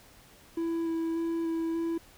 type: tone with vibrato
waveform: triangle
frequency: 330.2 Hz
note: E4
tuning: 3 cents sharp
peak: -26 dBFS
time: 0.57-1.98 s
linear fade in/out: 5 ms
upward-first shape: square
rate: 1.7 Hz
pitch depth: 10 cents each way
effects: pink hiss -56 dBFS RMS until 2.17 s